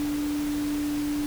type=tone in noise; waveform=sine; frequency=293.7 Hz; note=D4; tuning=in tune; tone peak=-25 dBFS; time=0-1.26 s; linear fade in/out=0 ms; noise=pink; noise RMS=-38 dBFS; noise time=0-1.26 s; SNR=+10 dB; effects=none